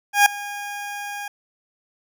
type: tone with ADSR envelope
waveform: 20% pulse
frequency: 816 Hz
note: G#5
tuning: 31 cents flat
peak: -4 dBFS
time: 0.13-1.28 s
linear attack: 130 ms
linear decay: 3 ms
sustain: -20 dB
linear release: 4 ms
effects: none